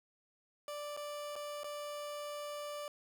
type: tone with dropouts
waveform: 30% pulse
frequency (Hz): 587.3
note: D5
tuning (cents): 0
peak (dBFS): -38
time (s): 0.68-2.88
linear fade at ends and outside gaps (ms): 1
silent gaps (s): 0.966-0.973 / 1.356-1.362 / 1.634-1.643
effects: none